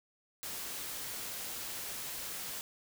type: noise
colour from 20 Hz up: white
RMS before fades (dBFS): -41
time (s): 0.43-2.61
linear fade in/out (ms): 0
effects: none